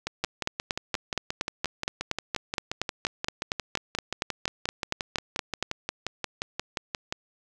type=two click trains; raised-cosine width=0.2 ms; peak=-9 / -12 dBFS; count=24 / 41; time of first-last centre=0.24-5.626 / 0.07-7.125 s; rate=4.27 / 5.67 Hz; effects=none